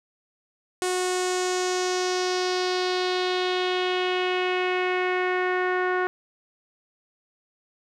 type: tone with low-pass filter sweep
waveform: sawtooth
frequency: 365.4 Hz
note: F#4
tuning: 22 cents flat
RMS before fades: -25 dBFS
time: 0.82-6.07 s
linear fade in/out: 0 ms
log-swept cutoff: 8800 to 1600 Hz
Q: 2.6
effects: none